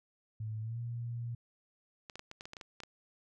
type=tone with pitch glide; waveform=sine; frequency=109.1 to 118.29 Hz; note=A2 to A#2; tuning=-14 to +26 cents; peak=-36 dBFS; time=0.4-1.35 s; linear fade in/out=5 ms; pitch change=+140 cents; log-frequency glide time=0.61-0.79 s
type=clicks; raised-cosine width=0.2 ms; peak=-28 dBFS; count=11; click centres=2.098 / 2.156 / 2.194 / 2.314 / 2.409 / 2.455 / 2.534 / 2.568 / 2.612 / 2.803 / 2.835 s
effects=none